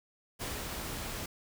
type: noise with ADSR envelope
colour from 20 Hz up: pink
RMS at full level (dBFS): -37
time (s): 0.39-1.26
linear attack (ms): 29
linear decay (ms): 200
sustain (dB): -2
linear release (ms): 4
effects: none